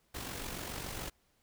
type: noise with amplitude modulation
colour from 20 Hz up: pink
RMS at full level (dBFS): -39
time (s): 0.14-1.1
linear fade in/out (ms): 10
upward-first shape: sine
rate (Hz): 47.1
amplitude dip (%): 50
effects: pink hiss -73 dBFS RMS until 1.42 s